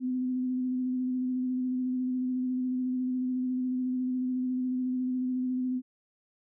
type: tone with vibrato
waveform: sine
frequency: 254 Hz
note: B3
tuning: 49 cents sharp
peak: -27 dBFS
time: 0-5.82 s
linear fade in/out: 50 ms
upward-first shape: square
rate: 14 Hz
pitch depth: 14 cents each way
effects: none